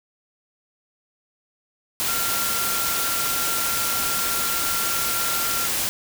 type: tone in noise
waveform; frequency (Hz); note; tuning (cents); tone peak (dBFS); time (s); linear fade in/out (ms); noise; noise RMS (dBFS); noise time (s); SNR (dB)
sine; 1378; F6; -24; -29; 2.08-5.66; 0; white; -24; 2-5.89; -8
effects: none